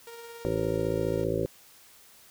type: tone with tremolo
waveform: sawtooth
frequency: 466.2 Hz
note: A#4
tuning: in tune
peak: -37 dBFS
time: 0.07-1.24 s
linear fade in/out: 2 ms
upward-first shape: triangle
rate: 18 Hz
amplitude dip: 35%
type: harmonic tone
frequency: 55 Hz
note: A1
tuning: in tune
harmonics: 1 / 2 / 3 / 5 / 6 / 7 / 8 / 9 / 10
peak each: -40 / -35 / -35 / -37 / -35 / -31 / -38 / -32 / -34 dBFS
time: 0.45-1.46 s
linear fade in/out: 0 ms
effects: white hiss -55 dBFS RMS until 2.3 s